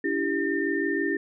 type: tone cluster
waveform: sine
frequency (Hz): 288.5 / 334.5 / 394.9 / 1809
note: D4 / E4 / G4 / A6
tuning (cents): -31 / +25 / +13 / +48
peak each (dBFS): -29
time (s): 0.04-1.17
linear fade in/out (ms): 5
effects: none